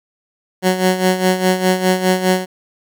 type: tone with tremolo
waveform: 15% pulse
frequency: 185 Hz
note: F#3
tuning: in tune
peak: -4 dBFS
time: 0.62-2.46 s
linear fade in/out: 50 ms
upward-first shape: sine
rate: 4.9 Hz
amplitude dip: 70%
effects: none